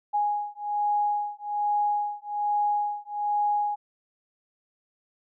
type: beating tone pair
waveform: sine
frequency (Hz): 828 / 829.2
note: G#5 / G#5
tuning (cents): -5 / -3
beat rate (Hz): 1.2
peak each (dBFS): -27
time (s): 0.13-3.76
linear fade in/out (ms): 20
effects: none